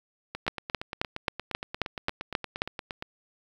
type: two click trains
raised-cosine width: 0.3 ms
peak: -9 / -18 dBFS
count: 9 / 24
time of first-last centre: 0.48-2.619 / 0.35-3.024 s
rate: 3.74 / 8.6 Hz
effects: 8-bit